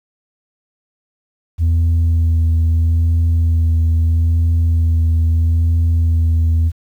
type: tone with vibrato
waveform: sine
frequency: 82.41 Hz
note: E2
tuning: in tune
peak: -8 dBFS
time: 1.58-6.72 s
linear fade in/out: 50 ms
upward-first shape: sine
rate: 0.77 Hz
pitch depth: 16 cents each way
effects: tanh soft clip ceiling -10 dBFS + 8-bit